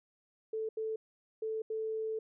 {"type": "tone bursts at uneven times", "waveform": "sine", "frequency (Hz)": 440, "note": "A4", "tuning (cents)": 0, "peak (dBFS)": -33, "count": 4, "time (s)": [[0.53, 0.69], [0.77, 0.96], [1.42, 1.62], [1.7, 2.19]], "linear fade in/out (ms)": 5, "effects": []}